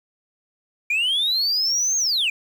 sine linear two-way sweep, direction up then down, 2349 to 6500 to 2349 Hz, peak -16 dBFS, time 0.9-2.3 s, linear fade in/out 5 ms, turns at 1.97 s, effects tanh soft clip ceiling -17 dBFS + 8-bit

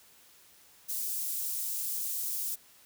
white high-pass noise, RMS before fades -34 dBFS, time 0.88-2.56 s, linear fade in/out 20 ms, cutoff 8000 Hz, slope 12 dB/octave, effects white hiss -59 dBFS RMS until 2.85 s

